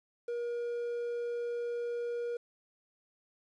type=tone with quantisation; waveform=triangle; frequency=476 Hz; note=A#4; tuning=36 cents sharp; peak=-31 dBFS; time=0.28-2.37 s; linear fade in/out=5 ms; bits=10; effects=resampled to 22050 Hz